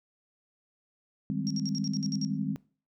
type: chord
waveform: sine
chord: Ab major seventh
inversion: second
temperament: equal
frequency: 155.56 / 196 / 207.7 / 261.6 Hz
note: Eb3 / G3 / Ab3 / C4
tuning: 0 / 0 / 0 / 0 cents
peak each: -34 dBFS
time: 1.3-2.56 s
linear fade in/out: 0 ms
type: tone bursts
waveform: sine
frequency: 5588 Hz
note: F8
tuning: in tune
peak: -34 dBFS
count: 9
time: 1.47-2.248 s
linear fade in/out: 0 ms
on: 34 ms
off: 59 ms
effects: noise-tail reverb RT60 0.4 s tail -22 dB re dry